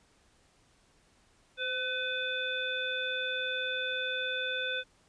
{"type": "harmonic tone with a mistuned harmonic", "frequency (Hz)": 503, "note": "B4", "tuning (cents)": 32, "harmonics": [1, 3, 5, 7], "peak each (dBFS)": [-38, -34, -39, -36], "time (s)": [1.57, 4.84], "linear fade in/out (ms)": 50, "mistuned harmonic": 1, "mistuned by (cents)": 35, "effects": ["pink hiss -66 dBFS RMS until 5.08 s", "resampled to 22050 Hz"]}